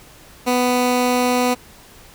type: tone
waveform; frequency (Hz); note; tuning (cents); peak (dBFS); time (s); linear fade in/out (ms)
15% pulse; 248.3; B3; +9; -9; 0.46-1.55; 20
effects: pink hiss -45 dBFS RMS until 2.14 s